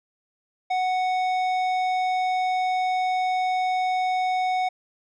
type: tone with tanh clipping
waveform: sine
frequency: 740 Hz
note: F#5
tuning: in tune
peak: -23 dBFS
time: 0.7-4.69 s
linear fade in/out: 10 ms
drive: 12 dB
effects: none